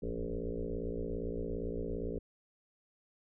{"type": "tone with frequency modulation", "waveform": "sine", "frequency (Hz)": 226.2, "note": "A3", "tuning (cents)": 48, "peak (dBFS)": -34, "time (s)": [0.02, 2.19], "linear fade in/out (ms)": 10, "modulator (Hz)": 57.5, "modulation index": 4.8, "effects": []}